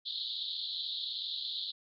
pink band-pass noise, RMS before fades -38 dBFS, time 0.05-1.72 s, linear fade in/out 20 ms, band 3400 to 4300 Hz, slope 96 dB/octave, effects none

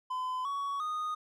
triangle tone with pitch steps, 1017 / 1121.9 / 1237.7 Hz, C6 / C#6 / D#6, -50 / +20 / -9 cents, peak -30 dBFS, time 0.1-1.15 s, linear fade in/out 10 ms, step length 350 ms, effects none

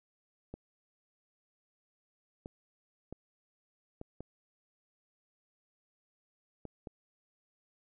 clicks, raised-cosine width 2 ms, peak -29 dBFS, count 7, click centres 0.54 / 2.459 / 3.126 / 4.014 / 4.206 / 6.653 / 6.872 s, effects none

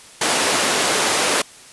pink high-pass noise, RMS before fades -18 dBFS, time 0.21-1.42 s, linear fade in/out 5 ms, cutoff 370 Hz, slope 12 dB/octave, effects white hiss -43 dBFS RMS until 1.72 s + resampled to 24000 Hz

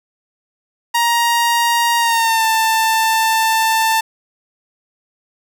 sawtooth tone with pitch glide, 940 to 889.8 Hz, A#5 to A5, +14 to +19 cents, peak -9 dBFS, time 0.94-4.01 s, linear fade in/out 10 ms, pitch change -95 cents, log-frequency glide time 1.98-2.45 s, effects none

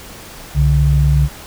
sine tone pair together, 64.6 / 143.65 Hz, C2 / D3, -21 / -38 cents, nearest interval octave + major second, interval 1383 cents, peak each -12 dBFS, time 0.54-1.29 s, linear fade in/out 50 ms, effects pink hiss -35 dBFS RMS until 1.46 s

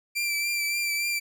sawtooth tone with vibrato, 2349 Hz, D7, in tune, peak -22 dBFS, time 0.15-1.2 s, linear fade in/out 20 ms, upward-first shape triangle, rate 3.5 Hz, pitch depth 31 cents each way, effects none

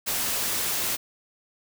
white noise, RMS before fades -27 dBFS, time 0.06-0.97 s, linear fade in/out 20 ms, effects none

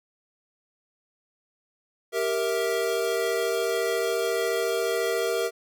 square chord, E diminished, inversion first, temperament equal with one note detuned, 392 / 466.2 / 653.9 Hz, G4 / Bb4 / E5, 0 / 0 / -14 cents, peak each -30 / -27 / -31 dBFS, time 2.12-5.51 s, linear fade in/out 50 ms, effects none

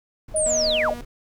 brown noise, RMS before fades -38 dBFS, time 0.28-1.05 s, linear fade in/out 5 ms
sine tone with vibrato, 622 Hz, D#5, 1 cent flat, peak -21 dBFS, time 0.34-0.94 s, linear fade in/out 10 ms, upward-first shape sine, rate 10 Hz, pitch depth 11 cents each way
sine linear sweep, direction down, 9600 to 523.3 Hz, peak -21 dBFS, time 0.36-0.91 s, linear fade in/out 2 ms
sawtooth tone, 240.1 Hz, B3, 49 cents flat, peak -30 dBFS, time 0.46-1.01 s, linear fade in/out 2 ms
effects none

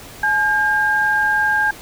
sine tone pair together, 850.5 / 1608 Hz, G#5 / G6, +41 / +44 cents, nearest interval major seventh, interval 1103 cents, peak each -20 / -15 dBFS, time 0.23-1.71 s, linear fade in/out 5 ms, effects pink hiss -38 dBFS RMS until 1.81 s

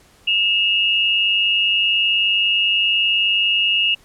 sine tone pair together, 2655 / 2854 Hz, E7 / F7, +12 / +37 cents, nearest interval minor second, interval 125 cents, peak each -19 / -16 dBFS, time 0.27-3.95 s, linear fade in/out 10 ms, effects pink hiss -52 dBFS RMS until 4.04 s + low-pass 12000 Hz 12 dB/octave

